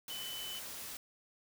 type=tone in noise; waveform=sine; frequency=3016 Hz; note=F#7; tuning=32 cents sharp; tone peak=-42 dBFS; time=0.1-0.59 s; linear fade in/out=2 ms; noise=white; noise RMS=-45 dBFS; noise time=0.08-0.97 s; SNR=0 dB; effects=none